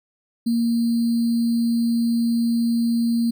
sine tone with sample-and-hold, 233.1 Hz, A#3, in tune, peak -17 dBFS, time 0.46-3.31 s, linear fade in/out 10 ms, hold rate 4410 Hz, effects none

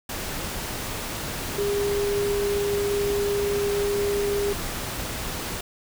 sine tone in noise, 405.7 Hz, G#4, 41 cents flat, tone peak -22 dBFS, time 1.58-4.53 s, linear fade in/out 5 ms, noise pink, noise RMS -31 dBFS, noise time 0.09-5.61 s, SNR +6 dB, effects none

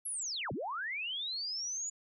sine linear two-way sweep, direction down then up, 11410 to 91.5 to 6970 Hz, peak -35 dBFS, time 0.05-1.9 s, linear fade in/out 10 ms, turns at 0.52 s, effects none

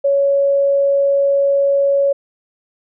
sine tone, 558 Hz, C#5, 11 cents sharp, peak -11 dBFS, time 0.04-2.13 s, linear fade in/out 10 ms, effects none

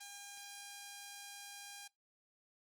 5% pulse tone, 807 Hz, G#5, 50 cents flat, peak -37 dBFS, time 0-1.88 s, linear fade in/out 10 ms, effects noise-tail reverb RT60 0.2 s tail -24 dB re dry + Opus 24 kbps

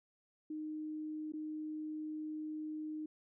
sine tone with dropouts, 308.3 Hz, D#4, 16 cents flat, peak -39 dBFS, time 0.5-3.06 s, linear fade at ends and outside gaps 5 ms, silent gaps 1.322-1.335 s, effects none

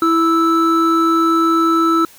triangle tone pair together, 329.6 / 1315.9 Hz, E4 / E6, 0 / -3 cents, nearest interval 2 octaves, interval 2397 cents, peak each -12 dBFS, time 0.02-2.05 s, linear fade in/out 2 ms, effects white hiss -44 dBFS RMS until 2.18 s

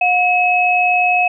sine tone pair together, 721 / 2569 Hz, F#5 / E7, -45 / -45 cents, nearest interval octave + minor seventh, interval 2200 cents, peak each -14 dBFS, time 0.01-1.28 s, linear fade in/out 5 ms, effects none

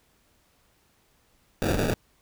white noise with sample-and-hold, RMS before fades -25 dBFS, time 1.62-1.94 s, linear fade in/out 0 ms, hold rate 1050 Hz, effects pink hiss -65 dBFS RMS until 2.21 s

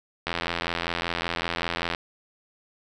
click train, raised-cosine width 0.3 ms, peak -10 dBFS, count 144, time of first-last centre 0.27-1.948 s, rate 85.2 Hz, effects none

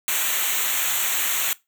white noise with comb filter, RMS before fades -23 dBFS, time 0.08-1.53 s, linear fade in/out 0 ms, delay 0.2 ms, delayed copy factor -0.9, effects noise-tail reverb RT60 0.2 s tail -20 dB re dry

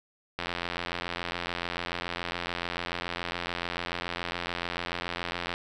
click train, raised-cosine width 0.3 ms, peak -15 dBFS, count 449, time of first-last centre 0.39-5.539 s, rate 87 Hz, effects none

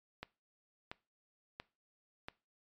click train, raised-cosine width 0.3 ms, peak -26 dBFS, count 4, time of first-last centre 0.23-2.285 s, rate 1.46 Hz, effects noise-tail reverb RT60 0.3 s tail -21 dB re dry + MP3 96 kbps

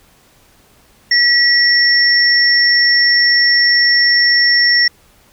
sine tone pair together, 1934 / 5451 Hz, B6 / F8, -37 / -43 cents, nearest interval octave + tritone, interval 1794 cents, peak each -11 dBFS, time 1.11-4.88 s, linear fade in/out 5 ms, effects pink hiss -50 dBFS RMS until 5.32 s

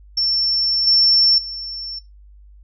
sine tone with level steps, 5410 Hz, E8, 44 cents sharp, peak -16 / -11 / -27 dBFS, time 0.17-1.99 s, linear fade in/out 5 ms, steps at 0.87 / 1.38 s, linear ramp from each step 2 ms, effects noise-tail reverb RT60 0.2 s tail -19 dB re dry + added 50 Hz sine -42 dBFS peak until 2.63 s

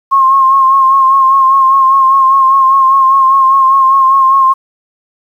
sine tone with vibrato, 1072 Hz, C6, 42 cents sharp, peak -4 dBFS, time 0.11-4.54 s, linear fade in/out 20 ms, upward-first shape sine, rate 5 Hz, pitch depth 35 cents each way, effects 7-bit

